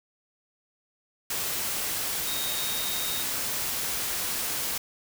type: tone in noise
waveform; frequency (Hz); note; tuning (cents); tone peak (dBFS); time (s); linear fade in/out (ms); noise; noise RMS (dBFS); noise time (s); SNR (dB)
sine; 3729; A#7; 0; -34; 2.27-3.23; 5; white; -30; 1.3-4.78; -7
effects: none

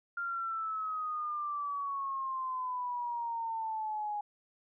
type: exponential sweep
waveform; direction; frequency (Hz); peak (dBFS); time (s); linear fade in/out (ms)
sine; down; 1400 to 826; -33; 0.17-4.21; 5
effects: none

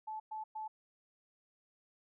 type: tone bursts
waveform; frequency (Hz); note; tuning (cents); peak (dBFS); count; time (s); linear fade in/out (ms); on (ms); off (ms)
sine; 868; A5; -24; -39; 3; 0.07-0.68; 10; 130; 110
effects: none

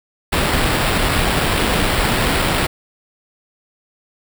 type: noise with sample-and-hold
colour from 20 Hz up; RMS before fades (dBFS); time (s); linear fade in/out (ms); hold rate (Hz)
pink; -17; 0.32-2.67; 10; 6300
effects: none

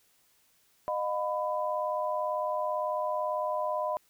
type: tone cluster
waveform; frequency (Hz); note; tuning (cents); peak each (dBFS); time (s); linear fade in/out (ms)
sine; 614 / 712 / 999; D#5 / F5 / B5; -23 / +33 / +20; -31 / -36 / -32; 0.88-3.97; 0
effects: white hiss -67 dBFS RMS until 4.09 s

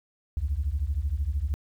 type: beating tone pair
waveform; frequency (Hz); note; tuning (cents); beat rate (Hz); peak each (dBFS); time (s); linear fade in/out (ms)
sine; 65.1 / 78.1; C2 / D#2; -8 / +7; 13; -27; 0.37-1.54; 0
effects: tanh soft clip ceiling -19 dBFS + 10-bit

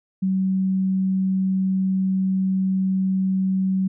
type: tone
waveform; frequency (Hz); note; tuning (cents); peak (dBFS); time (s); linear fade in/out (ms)
sine; 189.6; F#3; +43; -18; 0.22-3.88; 10
effects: none

